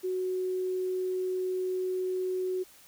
sine tone, 370 Hz, F#4, in tune, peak -28 dBFS, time 0.03-2.64 s, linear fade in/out 20 ms, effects white hiss -56 dBFS RMS until 2.87 s

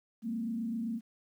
sine tone with frequency modulation, 228 Hz, A#3, 38 cents flat, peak -32 dBFS, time 0.22-1.01 s, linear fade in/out 50 ms, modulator 27.7 Hz, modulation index 0.67, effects 11-bit

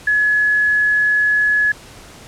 sine tone, 1697 Hz, G#6, 37 cents sharp, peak -12 dBFS, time 0.07-1.72 s, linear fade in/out 5 ms, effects pink hiss -40 dBFS RMS until 2.27 s + low-pass 10000 Hz 12 dB/octave

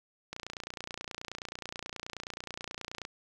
click train, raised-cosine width 0.2 ms, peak -21 dBFS, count 81, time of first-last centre 0.33-3.051 s, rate 29.4 Hz, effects none

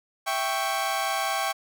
sawtooth chord, C# diminished, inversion first, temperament equal, 659.3 / 784 / 1108.7 Hz, E5 / G5 / C#6, 0 / 0 / 0 cents, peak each -28 / -24 / -26 dBFS, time 0.26-1.53 s, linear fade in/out 20 ms, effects none

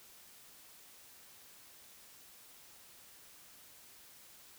silence, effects white hiss -58 dBFS RMS until 4.58 s

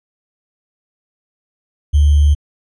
sine tone with sample-and-hold, 73 Hz, D2, 10 cents flat, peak -7 dBFS, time 1.93-2.35 s, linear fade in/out 20 ms, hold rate 3150 Hz, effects resampled to 22050 Hz

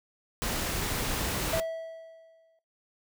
pink noise, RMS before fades -31 dBFS, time 0.42-1.6 s, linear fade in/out 0 ms
triangle tone with exponential decay, 653 Hz, E5, 17 cents flat, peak -23 dBFS, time 1.53-2.59 s, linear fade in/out 2 ms, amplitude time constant 230 ms
effects noise-tail reverb RT60 0.2 s tail -18 dB re dry

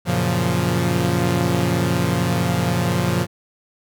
sawtooth chord, Gb major seventh, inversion none, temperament equal, 92.5 / 116.54 / 138.59 / 174.61 Hz, Gb2 / Bb2 / Db3 / F3, 0 / 0 / 0 / 0 cents, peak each -22 / -19 / -20 / -17 dBFS, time 0.05-3.27 s, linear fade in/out 50 ms, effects none

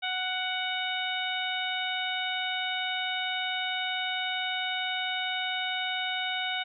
harmonic tone with a mistuned harmonic, 740 Hz, F#5, in tune, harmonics 1 / 2 / 3 / 4 / 5, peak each -35 / -35 / -35 / -35 / -35 dBFS, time 0.02-6.64 s, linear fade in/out 20 ms, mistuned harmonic 3, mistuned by +19 cents, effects none

